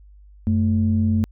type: tone pair together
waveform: sine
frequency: 92.5 / 220 Hz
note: F#2 / A3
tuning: 0 / 0 cents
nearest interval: octave + minor third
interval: 1500 cents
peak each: -18 dBFS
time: 0.47-1.24 s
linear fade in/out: 0 ms
effects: tanh soft clip ceiling -9 dBFS + added 50 Hz sine -44 dBFS peak until 1.31 s